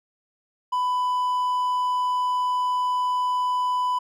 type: tone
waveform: triangle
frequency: 997 Hz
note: B5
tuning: 16 cents sharp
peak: -19 dBFS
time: 0.72-3.99 s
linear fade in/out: 10 ms
effects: none